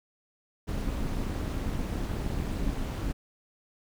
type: noise with amplitude modulation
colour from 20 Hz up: brown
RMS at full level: -28 dBFS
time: 0.67-3.13 s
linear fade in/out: 20 ms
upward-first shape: sine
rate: 233 Hz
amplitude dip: 70%
effects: none